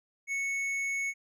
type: tone with hard clipping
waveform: triangle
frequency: 2209 Hz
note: C#7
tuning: 7 cents flat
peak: -31 dBFS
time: 0.27-1.14 s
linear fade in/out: 50 ms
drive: 10 dB
effects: none